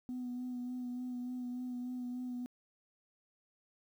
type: tone with vibrato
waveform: sine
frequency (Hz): 248.4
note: B3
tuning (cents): +10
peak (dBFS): -36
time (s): 0.09-2.46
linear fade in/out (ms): 0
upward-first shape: sine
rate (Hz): 3.4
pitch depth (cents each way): 22
effects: tanh soft clip ceiling -35 dBFS + 11-bit